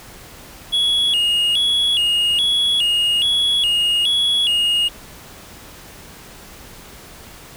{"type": "tone with vibrato", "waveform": "triangle", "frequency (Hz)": 3100, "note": "G7", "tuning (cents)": -20, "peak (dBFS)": -13, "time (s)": [0.72, 4.89], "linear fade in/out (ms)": 20, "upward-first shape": "square", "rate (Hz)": 1.2, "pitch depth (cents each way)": 140, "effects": ["pink hiss -40 dBFS RMS until 7.56 s"]}